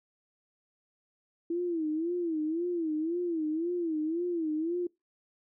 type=tone with vibrato; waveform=sine; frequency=329.6 Hz; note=E4; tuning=in tune; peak=-28 dBFS; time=1.5-4.87 s; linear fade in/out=5 ms; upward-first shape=sine; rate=1.9 Hz; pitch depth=130 cents each way; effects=noise-tail reverb RT60 0.2 s tail -23 dB re dry